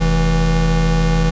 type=tone pair together; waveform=square; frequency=43.25 / 163.3 Hz; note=F1 / E3; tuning=-16 / -16 cents; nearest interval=octave + major seventh; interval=2300 cents; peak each=-16 dBFS; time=0-1.31 s; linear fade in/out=20 ms; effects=resampled to 16000 Hz